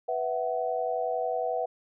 sine chord, B suspended fourth, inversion none, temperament equal with one note detuned, 493.9 / 659.3 / 750.3 Hz, B4 / E5 / F#5, 0 / 0 / +24 cents, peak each -31 dBFS, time 0.08-1.66 s, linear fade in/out 10 ms, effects none

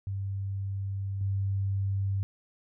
sine tone with level steps, 98 Hz, G2, in tune, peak -30 / -26 dBFS, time 0.07-2.23 s, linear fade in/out 0 ms, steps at 1.21 s, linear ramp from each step 2 ms, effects none

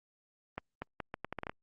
accelerating click train, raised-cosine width 0.5 ms, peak -22 dBFS, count 10, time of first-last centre 0.58-1.495 s, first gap 240 ms, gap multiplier 0.76, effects Opus 32 kbps

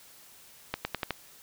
accelerating click train, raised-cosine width 0.3 ms, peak -13 dBFS, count 5, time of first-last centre 0.74-1.107 s, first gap 110 ms, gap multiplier 0.88, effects white hiss -54 dBFS RMS until 1.42 s

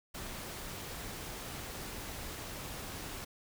pink noise, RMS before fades -43 dBFS, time 0.14-3.25 s, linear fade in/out 10 ms, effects none

